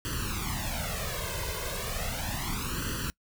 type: noise with flanger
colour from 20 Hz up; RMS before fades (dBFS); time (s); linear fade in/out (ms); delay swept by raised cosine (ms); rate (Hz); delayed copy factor
pink; -33; 0.05-3.1; 0; 0.66 to 1.96; 0.35; +1
effects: noise-tail reverb RT60 0.1 s tail -24 dB re dry